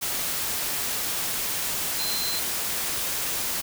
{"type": "tone in noise", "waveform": "sine", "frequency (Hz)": 4096, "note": "C8", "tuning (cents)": -38, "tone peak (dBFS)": -29, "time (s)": [1.98, 2.4], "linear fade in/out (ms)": 20, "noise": "white", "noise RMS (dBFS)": -28, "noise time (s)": [0.01, 3.62], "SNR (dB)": -4, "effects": []}